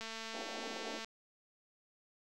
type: click train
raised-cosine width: 0.2 ms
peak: -27 dBFS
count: 233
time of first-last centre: 0.01-1.046 s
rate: 224 Hz
type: band-pass noise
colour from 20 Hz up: white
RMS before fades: -47 dBFS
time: 0.33-1 s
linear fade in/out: 20 ms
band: 220 to 820 Hz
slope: 48 dB/octave
effects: none